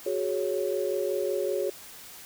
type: chord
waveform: sine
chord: F# suspended second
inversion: none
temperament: equal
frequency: 370 / 415.3 / 554.4 Hz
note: F#4 / G#4 / C#5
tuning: 0 / 0 / 0 cents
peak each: -30 dBFS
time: 0.06-1.7 s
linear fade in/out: 5 ms
effects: white hiss -46 dBFS RMS until 2.25 s